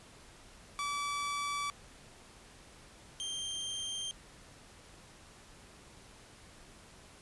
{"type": "tone pair in turn", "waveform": "sawtooth", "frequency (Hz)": [1152, 3166], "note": ["D6", "G7"], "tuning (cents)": [-34, 17], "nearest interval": "octave + tritone", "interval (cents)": 1751, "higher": "second", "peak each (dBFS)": [-30, -33], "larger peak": "first", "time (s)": [[0.79, 1.7], [3.2, 4.11]], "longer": "neither", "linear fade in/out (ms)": 0, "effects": ["pink hiss -56 dBFS RMS until 7.21 s", "resampled to 24000 Hz"]}